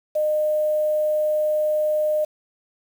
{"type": "tone with quantisation", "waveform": "sine", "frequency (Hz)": 610, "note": "D#5", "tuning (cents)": -34, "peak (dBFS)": -18, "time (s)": [0.15, 2.25], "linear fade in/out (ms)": 10, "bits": 7, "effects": []}